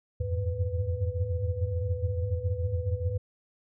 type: tone cluster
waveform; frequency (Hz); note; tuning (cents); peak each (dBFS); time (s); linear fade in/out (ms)
sine; 82.7 / 89.7 / 99.5 / 104.3 / 497; E2 / F2 / G2 / G#2 / B4; +6 / +47 / +26 / +8 / +11; -32 / -31 / -37 / -33 / -36; 0.2-3.18; 10
effects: none